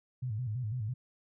sine tone with vibrato, 116 Hz, A#2, 8 cents flat, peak -32 dBFS, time 0.22-0.94 s, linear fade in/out 10 ms, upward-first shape square, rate 6 Hz, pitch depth 150 cents each way, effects none

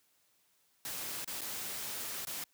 white noise with dropouts, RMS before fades -40 dBFS, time 0.85-2.44 s, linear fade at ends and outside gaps 2 ms, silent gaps 1.246-1.276 / 1.41-1.415 / 2.251-2.27 s, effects white hiss -72 dBFS RMS until 2.53 s + high-pass 80 Hz 12 dB/octave

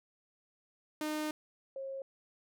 sawtooth / sine tone pair in turn, 305.7 / 539.8 Hz, D#4 / C#5, -30 / -46 cents, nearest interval minor seventh, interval 984 cents, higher second, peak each -30 / -38 dBFS, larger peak first, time 1.01-1.31 / 1.76-2.02 s, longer first, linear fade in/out 2 ms, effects none

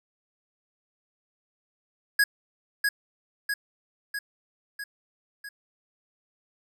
square tone with echo, 1661.2 Hz, G#6, in tune, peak -18 dBFS, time 2.19-2.24 s, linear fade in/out 5 ms, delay 650 ms, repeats 5, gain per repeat -4 dB, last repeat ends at 5.49 s, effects none

